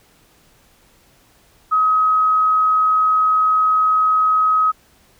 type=tone; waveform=sine; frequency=1269 Hz; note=D#6; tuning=34 cents sharp; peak=-12 dBFS; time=1.71-4.72 s; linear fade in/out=20 ms; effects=pink hiss -54 dBFS RMS until 5.19 s